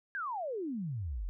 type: exponential sweep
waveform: sine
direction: down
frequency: 1661.2 to 40.46 Hz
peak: -34 dBFS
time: 0.15-1.29 s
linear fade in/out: 0 ms
effects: none